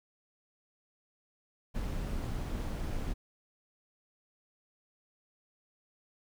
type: noise with amplitude modulation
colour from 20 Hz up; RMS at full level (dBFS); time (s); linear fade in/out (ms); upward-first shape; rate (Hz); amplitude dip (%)
brown; -33; 1.74-3.14; 20; sine; 209; 45
effects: none